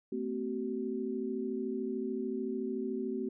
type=tone cluster; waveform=sine; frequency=223.4 / 257 / 379.6 Hz; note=A3 / C4 / F#4; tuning=+27 / -31 / +44 cents; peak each=-38 / -37 / -36 dBFS; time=0.12-3.29 s; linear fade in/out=5 ms; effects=none